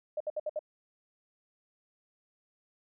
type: tone bursts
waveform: sine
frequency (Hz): 609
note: D#5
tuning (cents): -37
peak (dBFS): -30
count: 5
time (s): 0.17-0.592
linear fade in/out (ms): 5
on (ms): 34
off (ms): 63
effects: none